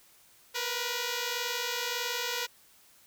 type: tone pair together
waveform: 5% pulse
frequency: 473.6 / 495.3 Hz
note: A#4 / B4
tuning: +27 / +5 cents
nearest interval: minor second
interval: 78 cents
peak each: -22 dBFS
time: 0.54-2.47 s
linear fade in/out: 20 ms
effects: white hiss -60 dBFS RMS until 3.06 s